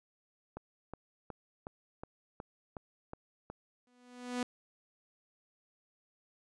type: click train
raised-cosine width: 1 ms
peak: -28 dBFS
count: 9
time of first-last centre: 0.57-3.5 s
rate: 2.73 Hz
type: tone with exponential growth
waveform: sawtooth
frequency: 246.9 Hz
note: B3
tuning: in tune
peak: -27 dBFS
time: 3.87-4.43 s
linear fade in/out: 2 ms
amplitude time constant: 120 ms
effects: resampled to 22050 Hz